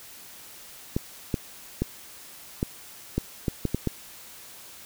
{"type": "clicks", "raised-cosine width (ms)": 3, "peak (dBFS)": -11, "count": 9, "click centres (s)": [0.965, 1.342, 1.82, 2.629, 3.18, 3.482, 3.653, 3.746, 3.873], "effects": ["white hiss -46 dBFS RMS until 4.85 s"]}